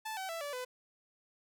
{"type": "tone with pitch steps", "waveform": "sawtooth", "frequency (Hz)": [875, 761.7, 663.1, 577.3, 502.6], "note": ["A5", "G5", "E5", "D5", "B4"], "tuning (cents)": [-10, -50, 10, -30, 30], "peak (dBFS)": -34, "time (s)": [0.05, 0.65], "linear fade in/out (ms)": 10, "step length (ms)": 120, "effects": []}